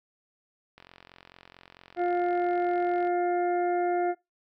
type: click train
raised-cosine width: 0.3 ms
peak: -32 dBFS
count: 103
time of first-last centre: 0.78-3.072 s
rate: 44.5 Hz
type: harmonic tone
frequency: 352.7 Hz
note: F4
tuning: 17 cents sharp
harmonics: 1 / 2 / 4 / 5 / 6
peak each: -26 / -27 / -40 / -47 / -45 dBFS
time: 1.96-4.15 s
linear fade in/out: 50 ms
effects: noise-tail reverb RT60 0.2 s tail -22 dB re dry